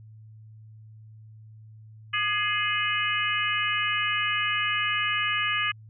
harmonic tone with a mistuned harmonic, 420 Hz, G#4, 19 cents sharp, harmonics 3 / 4 / 5 / 6 / 7, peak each -30 / -30 / -30 / -30 / -30 dBFS, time 2.13-5.72 s, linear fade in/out 10 ms, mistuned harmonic 3, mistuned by -55 cents, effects added 109 Hz sine -45 dBFS peak until 5.89 s

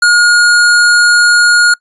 square tone, 1433 Hz, F6, 44 cents sharp, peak -5 dBFS, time 0.02-1.74 s, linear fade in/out 5 ms, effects noise-tail reverb RT60 0.1 s tail -25 dB re dry + resampled to 24000 Hz

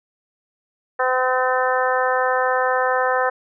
harmonic tone, 255.7 Hz, C4, 40 cents flat, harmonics 2 / 3 / 4 / 5 / 6 / 7, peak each -21 / -23 / -24 / -25 / -26 / -26 dBFS, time 0.99-3.3 s, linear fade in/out 10 ms, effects none

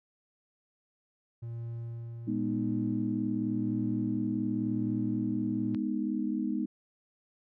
triangle tone with tremolo, 116.54 Hz, A#2, in tune, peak -33 dBFS, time 1.42-5.76 s, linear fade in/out 10 ms, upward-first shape sine, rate 0.93 Hz, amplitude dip 35%
sine chord, G# minor, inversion none, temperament equal, 207.7 / 246.9 / 311.1 Hz, G#3 / B3 / D#4, 0 / 0 / 0 cents, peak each -33 dBFS, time 2.27-6.66 s, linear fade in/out 10 ms
click, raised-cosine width 0.3 ms, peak -31 dBFS, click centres 5.747 s
effects none

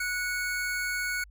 square tone pair together, 1469.4 / 2217 Hz, F#6 / C#7, -12 / 0 cents, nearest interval perfect fifth, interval 712 cents, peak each -31 / -34 dBFS, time 0-1.24 s, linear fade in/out 5 ms, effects added 50 Hz sine -49 dBFS peak until 1.3 s

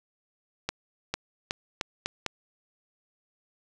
accelerating click train, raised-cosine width 0.2 ms, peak -11 dBFS, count 6, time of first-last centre 0.69-2.263 s, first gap 450 ms, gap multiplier 0.82, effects none

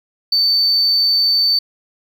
sine tone, 4546 Hz, C#8, 43 cents sharp, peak -10 dBFS, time 0.32-1.59 s, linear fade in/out 5 ms, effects tanh soft clip ceiling -9 dBFS + 8-bit

